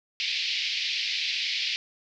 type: band-pass noise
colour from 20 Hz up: pink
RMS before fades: -29 dBFS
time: 0.2-1.76 s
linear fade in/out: 0 ms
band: 2200 to 5100 Hz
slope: 48 dB/octave
effects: none